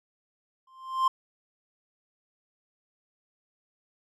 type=tone with exponential growth; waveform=triangle; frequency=1050 Hz; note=C6; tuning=6 cents sharp; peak=-16 dBFS; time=0.67-1.08 s; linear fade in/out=5 ms; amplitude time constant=87 ms; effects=none